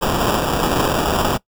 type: noise with sample-and-hold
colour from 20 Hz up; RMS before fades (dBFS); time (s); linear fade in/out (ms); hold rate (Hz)
violet; -18; 0.01-1.38; 20; 2100
effects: noise-tail reverb RT60 0.1 s tail -20 dB re dry